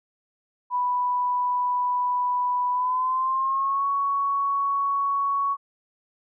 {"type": "tone with pitch glide", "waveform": "sine", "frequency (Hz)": [987.8, 1115.2], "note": ["B5", "C#6"], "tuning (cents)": [0, 10], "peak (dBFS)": -21, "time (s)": [0.7, 5.57], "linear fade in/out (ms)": 50, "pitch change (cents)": 210, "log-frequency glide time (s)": [2.71, 3.87], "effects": []}